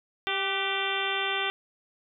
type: harmonic tone with a mistuned harmonic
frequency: 392 Hz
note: G4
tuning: in tune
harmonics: 1 / 2 / 3 / 4 / 5 / 6 / 7 / 8 / 9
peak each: -35 / -35 / -35 / -35 / -35 / -35 / -35 / -35 / -35 dBFS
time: 0.27-1.5 s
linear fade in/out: 0 ms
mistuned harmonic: 4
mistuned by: -48 cents
effects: none